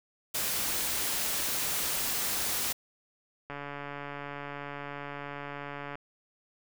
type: noise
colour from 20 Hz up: white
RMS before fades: -31 dBFS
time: 0.34-2.73 s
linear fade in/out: 10 ms
type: click train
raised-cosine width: 0.5 ms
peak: -24 dBFS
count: 352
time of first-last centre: 3.5-5.955 s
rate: 143 Hz
effects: none